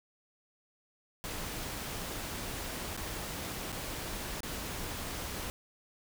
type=noise with dropouts; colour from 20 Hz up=pink; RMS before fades=-39 dBFS; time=1.24-5.5 s; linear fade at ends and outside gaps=0 ms; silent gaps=2.966-2.975 / 3.72-3.726 / 4.405-4.432 s; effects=none